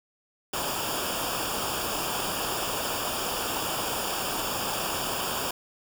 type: noise with comb filter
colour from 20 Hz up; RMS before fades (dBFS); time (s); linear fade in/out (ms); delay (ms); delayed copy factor
pink; -30; 0.53-5.51; 5; 0.49; -0.8
effects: none